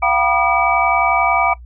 sine tone cluster, 693 / 764 / 968 / 1214 / 2292 Hz, F5 / G5 / B5 / D#6 / D7, -14 / -45 / -35 / -43 / -43 cents, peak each -19 dBFS, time 0.02-1.54 s, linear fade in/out 10 ms, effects noise-tail reverb RT60 0.1 s tail -19 dB re dry + added 60 Hz sine -34 dBFS peak until 1.65 s

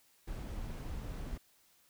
brown noise, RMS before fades -41 dBFS, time 0.27-1.38 s, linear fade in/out 10 ms, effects white hiss -68 dBFS RMS until 1.89 s

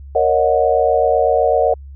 sine chord, D# minor seventh, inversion second, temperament equal with one note detuned, 466.2 / 554.4 / 622.3 / 732.3 Hz, A#4 / C#5 / D#5 / F#5, 0 / 0 / 0 / -18 cents, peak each -17 dBFS, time 0.15-1.74 s, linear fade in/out 5 ms, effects added 69 Hz sine -32 dBFS peak until 1.95 s

